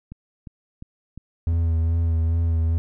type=click train; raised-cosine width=5 ms; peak=-24 dBFS; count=5; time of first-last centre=0.12-1.528 s; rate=2.84 Hz
type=tone with vibrato; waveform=triangle; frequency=82.5 Hz; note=E2; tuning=2 cents sharp; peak=-16 dBFS; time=1.47-2.78 s; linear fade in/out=0 ms; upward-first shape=sine; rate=2.4 Hz; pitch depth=27 cents each way
effects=none